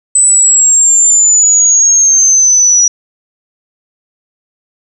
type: exponential sweep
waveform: sine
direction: down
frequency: 8050 to 5810 Hz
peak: -4 dBFS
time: 0.15-2.88 s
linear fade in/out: 5 ms
effects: none